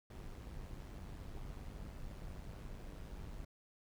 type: noise with amplitude modulation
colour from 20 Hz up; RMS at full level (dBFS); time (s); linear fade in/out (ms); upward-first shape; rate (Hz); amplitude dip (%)
brown; -45; 0.1-3.45; 5; sine; 100; 60
effects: none